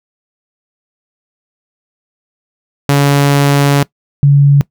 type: tone pair in turn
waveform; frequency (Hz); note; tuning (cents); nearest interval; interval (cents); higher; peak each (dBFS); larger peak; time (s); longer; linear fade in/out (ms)
sawtooth / sine; 141.7 / 141.7; C#3 / C#3; +38 / +38; unison; 0; neither; -3; neither; 2.89-3.83 / 4.23-4.61; first; 0
effects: noise-tail reverb RT60 0.1 s tail -21 dB re dry